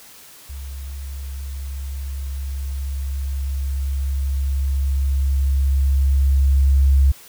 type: tone with level ramp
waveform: sine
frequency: 68.2 Hz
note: C#2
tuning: 28 cents flat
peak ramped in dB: -29 to -10 dBFS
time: 0.49-7.12 s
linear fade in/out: 10 ms
effects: white hiss -44 dBFS RMS until 7.28 s